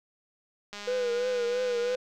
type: click train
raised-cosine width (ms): 0.2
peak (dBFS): -23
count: 251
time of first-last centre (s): 0.73-1.95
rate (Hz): 205
type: tone with vibrato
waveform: triangle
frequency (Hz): 489.6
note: B4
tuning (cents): -15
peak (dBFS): -24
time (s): 0.87-1.96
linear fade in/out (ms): 10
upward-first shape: triangle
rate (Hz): 3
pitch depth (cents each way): 70
effects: none